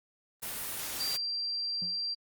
white noise, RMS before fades -37 dBFS, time 0.42-1.17 s, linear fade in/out 10 ms
sine tone, 4720 Hz, D8, 8 cents sharp, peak -31 dBFS, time 0.99-2.15 s, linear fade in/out 20 ms
triangle tone with exponential decay, 174.9 Hz, F3, 3 cents sharp, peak -36 dBFS, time 1.82-2.03 s, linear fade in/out 2 ms, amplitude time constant 45 ms
effects Opus 32 kbps

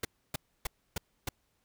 pink noise bursts, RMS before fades -33 dBFS, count 5, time 0.03-1.29 s, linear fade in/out 5 ms, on 20 ms, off 290 ms, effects pink hiss -75 dBFS RMS until 1.64 s

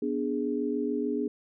sine chord, G# diminished, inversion first, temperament equal, 246.9 / 293.7 / 415.3 Hz, B3 / D4 / G#4, 0 / 0 / 0 cents, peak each -31 dBFS, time 0.02-1.28 s, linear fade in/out 5 ms, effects none

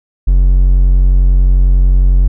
triangle tone, 45.56 Hz, F#1, 26 cents flat, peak -3 dBFS, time 0.27-2.28 s, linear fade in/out 10 ms, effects none

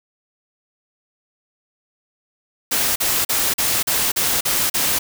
white noise bursts, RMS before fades -19 dBFS, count 8, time 2.71-4.99 s, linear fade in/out 10 ms, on 250 ms, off 40 ms, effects none

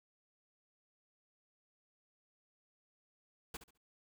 pink noise with echo, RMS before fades -44 dBFS, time 3.54-3.57 s, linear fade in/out 5 ms, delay 69 ms, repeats 3, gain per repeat -12 dB, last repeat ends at 3.777 s, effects none

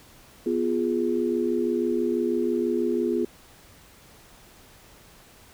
sine chord, F diminished, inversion second, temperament equal, 246.9 / 349.2 / 415.3 Hz, Cb4 / F4 / Ab4, 0 / 0 / 0 cents, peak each -27 / -25 / -27 dBFS, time 0.46-3.25 s, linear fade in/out 5 ms, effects pink hiss -52 dBFS RMS until 5.53 s

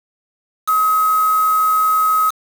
sine tone with quantisation, 1273 Hz, D#6, 39 cents sharp, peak -12 dBFS, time 0.67-2.31 s, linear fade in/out 20 ms, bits 4, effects none

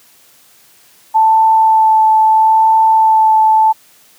sine tone with vibrato, 880 Hz, A5, in tune, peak -6 dBFS, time 1.14-3.73 s, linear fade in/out 20 ms, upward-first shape sine, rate 0.76 Hz, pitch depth 11 cents each way, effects white hiss -47 dBFS RMS until 4.18 s + high-pass 100 Hz 12 dB/octave

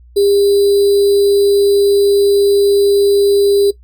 sine tone with sample-and-hold, 401.8 Hz, G4, 43 cents sharp, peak -8 dBFS, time 0.16-3.71 s, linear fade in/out 10 ms, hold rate 4410 Hz, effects noise-tail reverb RT60 0.1 s tail -17 dB re dry + added 60 Hz sine -39 dBFS peak until 3.83 s

